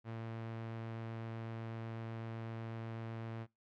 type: tone with low-pass filter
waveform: sawtooth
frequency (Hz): 113.5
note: A#2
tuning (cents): -46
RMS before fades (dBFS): -44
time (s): 0.04-3.47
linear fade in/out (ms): 50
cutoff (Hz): 2400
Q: 0.75
effects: noise-tail reverb RT60 0.2 s tail -23 dB re dry